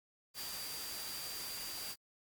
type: tone in noise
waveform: sine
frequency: 4728 Hz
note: D8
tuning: 11 cents sharp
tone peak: -46 dBFS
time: 0.34-1.96 s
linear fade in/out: 50 ms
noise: white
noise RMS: -44 dBFS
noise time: 0.34-1.96 s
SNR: -5 dB
effects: Opus 48 kbps